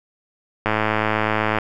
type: click train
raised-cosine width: 0.5 ms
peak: -4 dBFS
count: 101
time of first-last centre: 0.66-1.586 s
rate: 108 Hz
effects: none